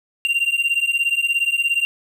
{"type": "beating tone pair", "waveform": "triangle", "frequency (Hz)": [2765, 2782], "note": ["F7", "F7"], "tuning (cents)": [-18, -7], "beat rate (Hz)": 17, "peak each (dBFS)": [-19, -18], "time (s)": [0.25, 1.85], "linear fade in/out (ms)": 0, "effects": []}